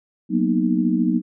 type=chord; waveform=sine; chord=B major seventh; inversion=second; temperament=equal; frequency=185 / 233.1 / 246.9 / 311.1 Hz; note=F#3 / A#3 / B3 / D#4; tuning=0 / 0 / 0 / 0 cents; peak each=-22 dBFS; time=0.29-1.22 s; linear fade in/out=50 ms; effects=none